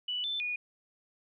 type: tone with pitch steps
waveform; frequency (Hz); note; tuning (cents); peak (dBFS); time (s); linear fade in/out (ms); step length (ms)
sine; 2962 / 3530 / 2455; F#7 / A7 / D#7; +1 / +5 / -24; -31; 0.08-0.56; 5; 160
effects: none